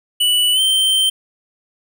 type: tone with pitch glide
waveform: square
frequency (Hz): 2960 to 3118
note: F#7 to G7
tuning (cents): 0 to -10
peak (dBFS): -13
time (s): 0.2-1.1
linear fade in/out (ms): 10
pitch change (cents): +90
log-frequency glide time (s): 0.53-0.6
effects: none